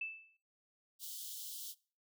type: tone with exponential decay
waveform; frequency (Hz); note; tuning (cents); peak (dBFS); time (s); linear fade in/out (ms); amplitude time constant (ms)
sine; 2637; E7; 0; -35; 0.01-0.37; 5; 77
type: high-pass noise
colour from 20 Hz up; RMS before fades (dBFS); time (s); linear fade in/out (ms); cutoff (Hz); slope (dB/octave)
white; -46; 0.99-1.75; 50; 3000; 96
effects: noise-tail reverb RT60 0.4 s tail -22 dB re dry